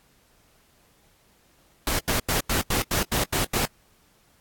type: noise bursts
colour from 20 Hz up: pink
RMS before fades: -24 dBFS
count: 9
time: 1.87-3.654 s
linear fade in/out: 2 ms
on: 120 ms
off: 88 ms
effects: pink hiss -61 dBFS RMS until 4.4 s + AAC 64 kbps